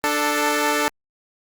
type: tone pair together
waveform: 10% pulse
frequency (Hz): 295.4 / 440.7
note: D4 / A4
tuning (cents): +10 / +3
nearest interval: perfect fifth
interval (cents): 693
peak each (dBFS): -13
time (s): 0.04-0.88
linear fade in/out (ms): 0
effects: Opus 32 kbps